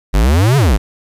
square exponential two-way sweep, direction up then down, 44.65 to 146.83 to 44.65 Hz, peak -9 dBFS, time 0.13-0.78 s, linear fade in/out 20 ms, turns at 0.57 s, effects resampled to 32000 Hz + 8-bit

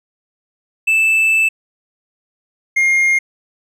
triangle tone pair in turn, 2637 / 2128 Hz, E7 / C7, 0 / +29 cents, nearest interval major third, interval 371 cents, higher first, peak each -9 dBFS, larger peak neither, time 0.87-1.49 / 2.76-3.19 s, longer first, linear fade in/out 10 ms, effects resampled to 32000 Hz

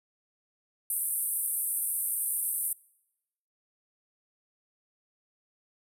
pink band-pass noise, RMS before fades -31 dBFS, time 0.9-2.73 s, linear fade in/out 2 ms, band 8700 to 14000 Hz, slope 96 dB/octave, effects noise-tail reverb RT60 0.9 s tail -24 dB re dry

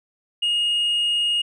sine tone, 2861 Hz, F7, 41 cents sharp, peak -16 dBFS, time 0.42-1.42 s, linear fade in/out 10 ms, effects tanh soft clip ceiling -17 dBFS

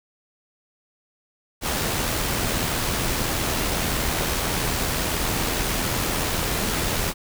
pink noise with amplitude modulation, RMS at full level -23 dBFS, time 1.61-7.14 s, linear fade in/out 50 ms, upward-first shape sine, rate 81.6 Hz, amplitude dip 30%, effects none

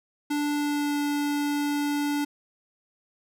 square tone with pitch glide, 292.9 to 290.4 Hz, D4 to D4, -5 to -19 cents, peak -25 dBFS, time 0.3-2.25 s, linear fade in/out 10 ms, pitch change -14 cents, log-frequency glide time 0.55-0.99 s, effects none

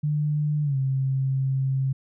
sine tone with pitch glide, 149.4 to 133.87 Hz, D3 to C3, +30 to +40 cents, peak -21 dBFS, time 0.03-1.93 s, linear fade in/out 10 ms, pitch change -190 cents, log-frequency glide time 0.63-0.77 s, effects none

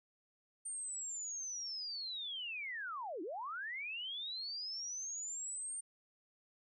sine linear two-way sweep, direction down then up, 8870 to 297.8 to 8870 Hz, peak -40 dBFS, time 0.65-5.81 s, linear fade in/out 10 ms, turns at 3.22 s, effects none

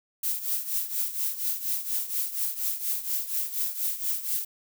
violet noise with tremolo, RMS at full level -26 dBFS, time 0.23-4.45 s, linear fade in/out 5 ms, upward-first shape triangle, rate 4.2 Hz, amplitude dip 80%, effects none

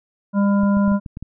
harmonic tone, 200.7 Hz, G3, 41 cents sharp, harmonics 1 / 3 / 5 / 7, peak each -14 / -26 / -28 / -33 dBFS, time 0.33-1 s, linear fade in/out 50 ms
clicks, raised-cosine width 5 ms, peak -19 dBFS, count 7, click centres 0.634 / 0.77 / 0.879 / 0.918 / 1.062 / 1.171 / 1.226 s
effects none

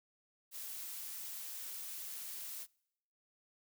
blue noise, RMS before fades -45 dBFS, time 0.51-2.67 s, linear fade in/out 50 ms, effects noise-tail reverb RT60 0.8 s tail -26 dB re dry

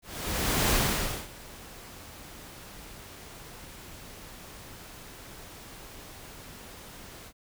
pink noise with ADSR envelope, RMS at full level -24 dBFS, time 0.02-7.33 s, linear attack 690 ms, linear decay 560 ms, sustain -22 dB, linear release 58 ms, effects none

